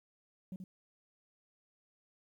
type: tone with echo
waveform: sine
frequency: 186.1 Hz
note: F#3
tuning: 10 cents sharp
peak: -37 dBFS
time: 0.52-0.56 s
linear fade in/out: 2 ms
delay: 80 ms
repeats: 1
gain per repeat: -5 dB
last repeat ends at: 0.64 s
effects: tanh soft clip ceiling -39 dBFS + 12-bit